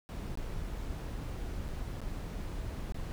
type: noise with dropouts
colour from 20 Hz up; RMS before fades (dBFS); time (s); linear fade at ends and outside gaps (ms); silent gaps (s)
brown; -38; 0.09-3.12; 0; 0.354-0.374 / 1.681-1.687 / 2.005-2.016 / 2.922-2.944
effects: none